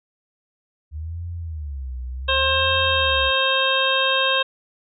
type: tone with vibrato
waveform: sine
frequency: 73.42 Hz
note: D2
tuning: in tune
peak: -27 dBFS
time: 0.91-3.32 s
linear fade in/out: 50 ms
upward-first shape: sine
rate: 0.67 Hz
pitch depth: 280 cents each way
type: harmonic tone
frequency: 532 Hz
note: C5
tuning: 29 cents sharp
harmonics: 1 / 2 / 3 / 5 / 6 / 7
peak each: -24 / -24 / -24 / -24 / -24 / -24 dBFS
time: 2.28-4.43 s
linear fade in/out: 10 ms
effects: none